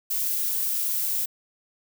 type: noise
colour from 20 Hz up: violet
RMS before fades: -26 dBFS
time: 0.1-1.26 s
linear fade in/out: 10 ms
effects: none